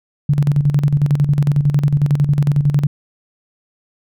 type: tone with tremolo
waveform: sine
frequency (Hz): 144.5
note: D3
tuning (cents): -28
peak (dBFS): -9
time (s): 0.29-2.87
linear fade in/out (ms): 5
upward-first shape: square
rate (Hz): 11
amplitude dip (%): 65
effects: none